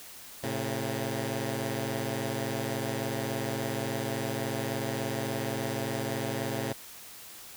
10% pulse tone pair together, 111.2 / 134.74 Hz, A2 / C#3, +19 / -49 cents, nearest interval minor third, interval 332 cents, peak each -25 dBFS, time 0.43-6.73 s, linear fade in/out 10 ms, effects white hiss -47 dBFS RMS until 7.56 s

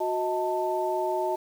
sine tone cluster, 366.8 / 631 / 887 Hz, F#4 / D#5 / A5, -15 / +24 / +14 cents, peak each -29 dBFS, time 0-1.36 s, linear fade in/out 10 ms, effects 8-bit

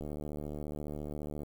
click train, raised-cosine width 2 ms, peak -27 dBFS, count 107, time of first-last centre 0.01-1.433 s, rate 74.5 Hz, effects 9-bit

